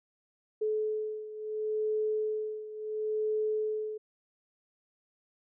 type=beating tone pair; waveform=sine; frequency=430 / 430.72 Hz; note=A4 / A4; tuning=-40 / -37 cents; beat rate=0.72 Hz; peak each=-31 / -35 dBFS; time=0.61-3.98 s; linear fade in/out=10 ms; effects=none